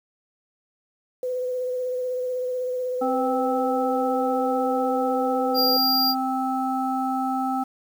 sine tone with vibrato, 503 Hz, B4, 32 cents sharp, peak -24 dBFS, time 1.23-5.77 s, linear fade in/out 2 ms, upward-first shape sine, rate 16 Hz, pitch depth 22 cents each way
harmonic tone, 261.6 Hz, C4, in tune, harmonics 1 / 3 / 5, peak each -26 / -25 / -31 dBFS, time 3.01-7.64 s, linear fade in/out 10 ms
square tone, 4779 Hz, D8, 29 cents sharp, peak -20 dBFS, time 5.54-6.15 s, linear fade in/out 50 ms
effects 8-bit

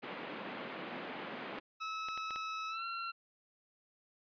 pink band-pass noise, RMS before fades -44 dBFS, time 0.02-1.6 s, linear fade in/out 20 ms, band 200 to 3000 Hz, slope 24 dB/octave
clicks, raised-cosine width 0.3 ms, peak -30 dBFS, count 5, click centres 1.586 / 2.086 / 2.176 / 2.307 / 2.36 s
sawtooth tone with pitch glide, 1297 to 1363.8 Hz, E6 to F6, -28 to -42 cents, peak -34 dBFS, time 1.8-3.12 s, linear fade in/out 20 ms, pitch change +86 cents, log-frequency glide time 2.68-2.84 s
effects resampled to 11025 Hz

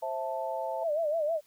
sine chord, A minor, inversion first, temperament equal with one note detuned, 529.3 / 659.3 / 880 Hz, C5 / E5 / A5, +20 / 0 / 0 cents, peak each -36 / -34 / -35 dBFS, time 0.02-0.84 s, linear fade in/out 10 ms
sine tone with vibrato, 628 Hz, D#5, 16 cents sharp, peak -26 dBFS, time 0.81-1.41 s, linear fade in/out 50 ms, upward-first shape sine, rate 6.3 Hz, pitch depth 120 cents each way
effects white hiss -65 dBFS RMS until 1.46 s

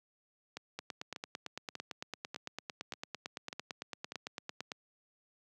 two click trains, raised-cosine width 0.2 ms, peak -24 / -22 dBFS, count 7 / 36, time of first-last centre 0.57-4.12 / 0.79-4.718 s, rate 1.69 / 8.91 Hz, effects high-pass 150 Hz 12 dB/octave

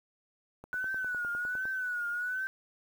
click train, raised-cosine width 1 ms, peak -32 dBFS, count 11, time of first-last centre 0.64-1.654 s, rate 9.86 Hz
sine tone with vibrato, 1480 Hz, F#6, in tune, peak -31 dBFS, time 0.73-2.47 s, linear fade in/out 0 ms, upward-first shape triangle, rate 1.3 Hz, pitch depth 87 cents each way
effects 9-bit

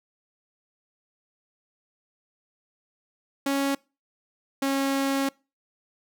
sawtooth tone pair in turn, 276.6 / 273.4 Hz, C#4 / C#4, -4 / -24 cents, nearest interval unison, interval 20 cents, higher first, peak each -19 dBFS, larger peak neither, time 3.46-3.75 / 4.62-5.29 s, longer second, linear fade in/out 5 ms, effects noise-tail reverb RT60 0.3 s tail -25 dB re dry

